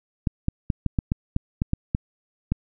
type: clicks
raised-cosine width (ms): 5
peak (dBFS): -9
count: 11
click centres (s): 0.272 / 0.484 / 0.702 / 0.863 / 0.988 / 1.119 / 1.364 / 1.619 / 1.734 / 1.949 / 2.52
effects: none